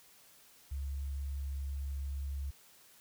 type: tone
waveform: sine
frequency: 69.3 Hz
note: C#2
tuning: in tune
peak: -35 dBFS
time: 0.71-2.51 s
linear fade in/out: 10 ms
effects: white hiss -61 dBFS RMS until 3 s